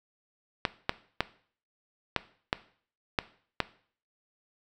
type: clicks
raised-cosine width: 0.3 ms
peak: -8 dBFS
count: 7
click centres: 0.652 / 0.894 / 1.206 / 2.163 / 2.529 / 3.188 / 3.603 s
effects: noise-tail reverb RT60 0.5 s tail -17 dB re dry